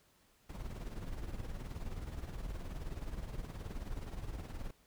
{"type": "noise with tremolo", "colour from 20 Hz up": "brown", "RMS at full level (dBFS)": -39, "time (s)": [0.49, 4.71], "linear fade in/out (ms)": 5, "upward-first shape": "triangle", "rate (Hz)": 19, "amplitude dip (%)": 70, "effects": ["pink hiss -69 dBFS RMS until 4.86 s"]}